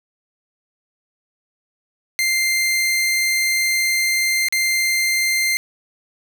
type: tone with dropouts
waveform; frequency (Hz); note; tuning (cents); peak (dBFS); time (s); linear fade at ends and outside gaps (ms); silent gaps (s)
sawtooth; 2093; C7; 0; -13; 2.19-5.57; 0; 4.485-4.525
effects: none